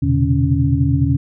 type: tone cluster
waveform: sine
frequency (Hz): 82.5 / 120.5 / 130.4 / 144.3 / 278.3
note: E2 / B2 / C3 / D3 / C#4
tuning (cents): +2 / -42 / -5 / -30 / +7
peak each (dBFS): -19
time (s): 0.02-1.17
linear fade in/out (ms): 10
effects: none